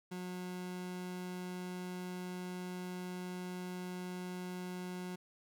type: tone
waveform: 30% pulse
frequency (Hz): 181.2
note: F#3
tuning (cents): -36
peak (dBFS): -38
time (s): 0.11-5.16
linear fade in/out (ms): 10
effects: none